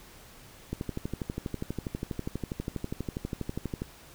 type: click train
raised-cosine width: 3 ms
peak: -19 dBFS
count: 39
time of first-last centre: 0.73-3.819 s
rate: 12.3 Hz
effects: pink hiss -52 dBFS RMS until 4.14 s